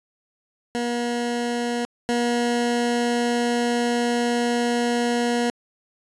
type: tone pair in turn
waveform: 20% pulse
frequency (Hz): 239.2 / 239.2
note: A#3 / A#3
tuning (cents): +45 / +45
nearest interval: unison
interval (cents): 0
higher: neither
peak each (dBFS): -18 / -15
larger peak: second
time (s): 0.75-1.85 / 2.09-5.5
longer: second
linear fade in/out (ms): 0
effects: resampled to 22050 Hz